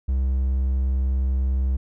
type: tone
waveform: triangle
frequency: 65.5 Hz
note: C2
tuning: 2 cents sharp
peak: -17 dBFS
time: 0.08-1.77 s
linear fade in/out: 10 ms
effects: none